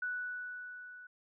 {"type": "tone with level ramp", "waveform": "sine", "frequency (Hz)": 1480, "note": "F#6", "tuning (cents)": 0, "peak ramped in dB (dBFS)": [-33, -49], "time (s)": [0.02, 1.07], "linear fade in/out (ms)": 5, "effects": []}